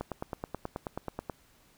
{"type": "click train", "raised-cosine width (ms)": 1, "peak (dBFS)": -20, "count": 13, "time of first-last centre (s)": [0.01, 1.298], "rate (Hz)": 9.32, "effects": ["pink hiss -63 dBFS RMS until 1.77 s"]}